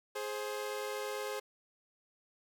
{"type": "tone pair together", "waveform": "sawtooth", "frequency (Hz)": [418.3, 527], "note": ["G#4", "C5"], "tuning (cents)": [12, 12], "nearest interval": "major third", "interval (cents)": 400, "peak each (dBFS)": [-35, -36], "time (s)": [0.15, 1.4], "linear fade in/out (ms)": 10, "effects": []}